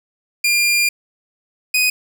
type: tone pair in turn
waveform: sawtooth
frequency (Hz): 2400 / 2496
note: D7 / D#7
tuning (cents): +37 / +5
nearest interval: minor second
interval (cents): 68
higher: second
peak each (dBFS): -10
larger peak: neither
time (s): 0.44-0.89 / 1.74-1.9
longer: first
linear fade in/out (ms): 5
effects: none